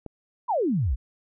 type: click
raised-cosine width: 2 ms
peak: -23 dBFS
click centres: 0.063 s
type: exponential sweep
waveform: sine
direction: down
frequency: 1046.5 to 50.8 Hz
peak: -21 dBFS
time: 0.48-0.96 s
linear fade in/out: 20 ms
effects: none